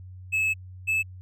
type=tone pair in turn; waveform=triangle; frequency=2595 / 2612 Hz; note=E7 / E7; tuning=-28 / -17 cents; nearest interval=unison; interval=11 cents; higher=second; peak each=-20 dBFS; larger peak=neither; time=0.32-0.54 / 0.87-1.03 s; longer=first; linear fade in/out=20 ms; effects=added 92 Hz sine -40 dBFS peak until 1.21 s